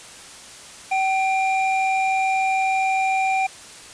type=tone pair together; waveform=triangle; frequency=765 / 2388 Hz; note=G5 / D7; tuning=-42 / +28 cents; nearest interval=octave + minor sixth; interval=1970 cents; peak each=-17 / -23 dBFS; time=0.91-3.47 s; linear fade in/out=10 ms; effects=white hiss -41 dBFS RMS until 3.93 s + resampled to 22050 Hz